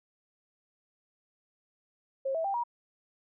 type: tone with pitch steps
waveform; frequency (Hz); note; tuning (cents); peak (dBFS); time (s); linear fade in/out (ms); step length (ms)
sine; 538 / 651 / 787.7 / 953.1; C5 / E5 / G5 / A#5; +48 / -22 / +8 / +38; -28; 2.25-2.638; 10; 97
effects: none